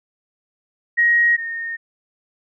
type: tone pair in turn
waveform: sine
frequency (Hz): 1886 / 1839.7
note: A#6 / A#6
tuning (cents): +20 / -23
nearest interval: unison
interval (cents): 43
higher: first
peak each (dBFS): -12 / -24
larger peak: first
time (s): 0.97-1.37 / 1.37-1.77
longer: neither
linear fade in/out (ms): 20
effects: none